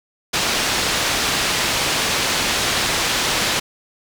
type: low-pass noise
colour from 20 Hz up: white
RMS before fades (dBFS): -20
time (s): 0.33-3.6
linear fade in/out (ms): 10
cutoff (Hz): 5000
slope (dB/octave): 12
effects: none